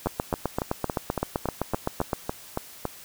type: two click trains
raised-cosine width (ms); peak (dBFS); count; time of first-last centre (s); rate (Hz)
1; -12 / -10; 11 / 17; 0.06-2.853 / 0.07-2.132; 3.58 / 7.76
effects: white hiss -46 dBFS RMS until 3.04 s